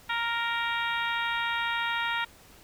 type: harmonic tone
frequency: 466.2 Hz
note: A#4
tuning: in tune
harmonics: 2 / 3 / 4 / 5 / 6 / 7 / 8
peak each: -32 / -32 / -33 / -36 / -39 / -39 / -39 dBFS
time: 0.09-2.25 s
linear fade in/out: 10 ms
effects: pink hiss -54 dBFS RMS until 2.63 s